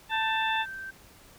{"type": "harmonic tone", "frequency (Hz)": 885, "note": "A5", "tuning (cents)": 10, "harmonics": [1, 2, 3, 4], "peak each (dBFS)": [-28, -31, -33, -34], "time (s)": [0.09, 0.66], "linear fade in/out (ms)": 50}
{"type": "tone with pitch glide", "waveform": "sine", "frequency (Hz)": [1550, 1559.9], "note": ["G6", "G6"], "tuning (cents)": [-20, -9], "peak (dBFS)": -36, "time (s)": [0.11, 0.91], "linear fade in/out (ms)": 10, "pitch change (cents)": 11, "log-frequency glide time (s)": [0.3, 0.43]}
{"effects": ["pink hiss -54 dBFS RMS until 1.38 s"]}